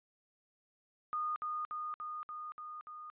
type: tone with echo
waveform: sine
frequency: 1227 Hz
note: D#6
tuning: 25 cents flat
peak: -33 dBFS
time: 1.13-1.36 s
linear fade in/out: 0 ms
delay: 290 ms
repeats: 6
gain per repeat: -2 dB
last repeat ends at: 3.1 s
effects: resampled to 8000 Hz